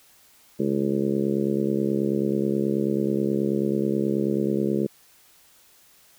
harmonic tone, 69.3 Hz, C#2, in tune, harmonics 2 / 3 / 4 / 5 / 6 / 7 / 8, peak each -32 / -25 / -34 / -26 / -28 / -33 / -37 dBFS, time 0.59-4.87 s, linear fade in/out 10 ms, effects white hiss -56 dBFS RMS until 6.18 s

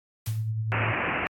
white noise with exponential decay, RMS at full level -36 dBFS, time 0.26-0.51 s, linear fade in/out 2 ms, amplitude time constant 54 ms
sine tone with tremolo, 110 Hz, A2, in tune, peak -24 dBFS, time 0.27-0.93 s, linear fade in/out 5 ms, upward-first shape sine, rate 10 Hz, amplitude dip 35%
white low-pass noise, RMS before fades -28 dBFS, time 0.72-1.27 s, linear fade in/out 0 ms, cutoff 2700 Hz, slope 96 dB/octave
effects high-pass 60 Hz 12 dB/octave + AAC 64 kbps

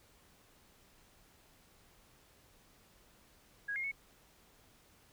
sine tone with pitch steps, 1650 / 2132 / 2207 Hz, G#6 / C7 / C#7, -12 / +32 / -8 cents, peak -35 dBFS, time 3.68-3.917 s, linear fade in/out 10 ms, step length 79 ms, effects pink hiss -65 dBFS RMS until 5.12 s

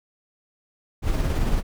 brown noise with tremolo, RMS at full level -20 dBFS, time 1.02-1.63 s, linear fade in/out 50 ms, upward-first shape sine, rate 18 Hz, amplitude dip 35%, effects none

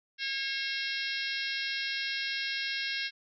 harmonic tone with a mistuned harmonic, 543 Hz, C#5, 36 cents flat, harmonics 3 / 4 / 5 / 6 / 7 / 8 / 9 / 10, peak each -37 / -38 / -39 / -40 / -40 / -41 / -42 / -42 dBFS, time 0.18-3.11 s, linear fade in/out 50 ms, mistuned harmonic 8, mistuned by -55 cents, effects none

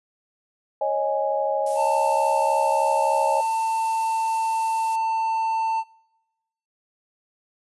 sine chord, C# suspended second, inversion none, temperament equal with one note detuned, 549.6 / 622.3 / 830.6 Hz, C#5 / D#5 / G#5, -15 / 0 / 0 cents, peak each -25 dBFS, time 0.81-3.41 s, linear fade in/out 5 ms
violet noise, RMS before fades -34 dBFS, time 1.66-4.96 s, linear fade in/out 5 ms
triangle tone, 894 Hz, A5, 27 cents sharp, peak -19 dBFS, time 1.75-5.84 s, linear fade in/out 50 ms
effects noise-tail reverb RT60 1.0 s tail -24 dB re dry + resampled to 24000 Hz

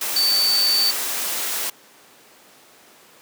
sine tone in noise, 4552 Hz, C#8, 45 cents sharp, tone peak -16 dBFS, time 0.16-0.91 s, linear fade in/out 5 ms, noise white, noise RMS -25 dBFS, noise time 0.01-1.7 s, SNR +6 dB, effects pink hiss -49 dBFS RMS until 3.21 s + high-pass 300 Hz 12 dB/octave

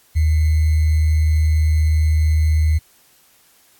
sine tone with sample-and-hold, 77.78 Hz, D#2, in tune, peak -12 dBFS, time 0.15-2.79 s, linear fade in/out 20 ms, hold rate 2100 Hz, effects white hiss -54 dBFS RMS until 3.79 s + AAC 64 kbps

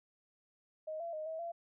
sine tone with pitch steps, 625 / 677 / 620 / 642 / 680 Hz, D#5 / E5 / D#5 / E5 / F5, +8 / +46 / -6 / -46 / -46 cents, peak -38 dBFS, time 0.87-1.52 s, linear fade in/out 10 ms, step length 130 ms, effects none

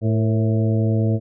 harmonic tone with a mistuned harmonic, 110 Hz, A2, in tune, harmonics 1 / 2 / 3 / 4 / 5 / 6, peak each -17 / -23 / -27 / -29 / -31 / -33 dBFS, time 0.01-1.2 s, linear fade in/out 50 ms, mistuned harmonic 4, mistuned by +61 cents, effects none

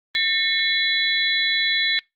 sine tone cluster, 1809 / 2179 / 3389 / 3981 Hz, A6 / C#7 / G#7 / B7, +48 / -30 / +34 / +13 cents, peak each -24 dBFS, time 0.15-1.99 s, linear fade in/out 0 ms, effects noise-tail reverb RT60 0.2 s tail -25 dB re dry + Opus 24 kbps

